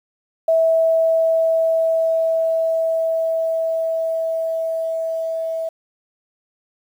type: tone with level ramp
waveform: sine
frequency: 652 Hz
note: E5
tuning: 19 cents flat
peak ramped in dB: -12 to -21 dBFS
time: 0.48-5.69 s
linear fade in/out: 5 ms
effects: 8-bit